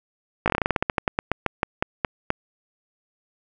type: slowing click train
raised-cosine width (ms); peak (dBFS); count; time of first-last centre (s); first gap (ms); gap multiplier
0.5; -5; 21; 0.46-2.304; 18; 1.15
effects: none